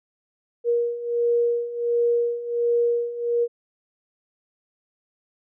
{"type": "beating tone pair", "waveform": "sine", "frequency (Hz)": [472.9, 474.3], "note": ["A#4", "A#4"], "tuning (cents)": [25, 30], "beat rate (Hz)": 1.4, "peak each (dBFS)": [-25, -21], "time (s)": [0.64, 3.48], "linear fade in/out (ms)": 50, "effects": []}